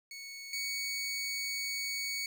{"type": "tone pair in turn", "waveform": "20% pulse", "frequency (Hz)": [2217, 2235], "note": ["C#7", "C#7"], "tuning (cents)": [0, 14], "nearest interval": "unison", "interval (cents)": 14, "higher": "second", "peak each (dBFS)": [-38, -29], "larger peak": "second", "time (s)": [[0.11, 0.53], [0.53, 2.26]], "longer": "second", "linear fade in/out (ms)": 2, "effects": []}